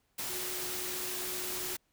sine tone in noise, 364.7 Hz, F#4, 25 cents flat, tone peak -44 dBFS, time 0.29-1.76 s, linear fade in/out 10 ms, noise white, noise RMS -37 dBFS, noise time 0.18-1.77 s, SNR -10 dB, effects pink hiss -75 dBFS RMS until 1.92 s

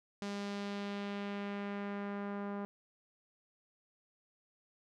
sawtooth tone with low-pass filter sweep, 201.8 Hz, G#3, 49 cents flat, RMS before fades -40 dBFS, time 0.22-2.65 s, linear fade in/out 0 ms, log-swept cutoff 5900 to 1200 Hz, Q 1.2, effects none

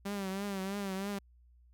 sawtooth tone with vibrato, 196.1 Hz, G3, 1 cent sharp, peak -31 dBFS, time 0.05-1.19 s, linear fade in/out 10 ms, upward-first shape triangle, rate 3.1 Hz, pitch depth 80 cents each way, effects added 60 Hz sine -59 dBFS peak until 1.73 s

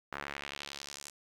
sawtooth tone with band-pass filter sweep, 71.1 Hz, C#2, 45 cents sharp, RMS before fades -44 dBFS, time 0.12-1.1 s, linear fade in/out 5 ms, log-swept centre 1400 to 7800 Hz, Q 1.5, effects 10-bit

